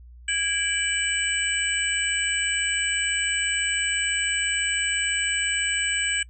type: tone cluster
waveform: sine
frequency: 1642 / 2326 / 2974 / 8000 Hz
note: G#6 / D7 / F#7 / B8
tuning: -20 / -17 / +8 / +21 cents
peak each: -28 dBFS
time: 0.28-6.23 s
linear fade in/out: 5 ms
effects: noise-tail reverb RT60 0.1 s tail -24 dB re dry + added 60 Hz sine -43 dBFS peak until 6.29 s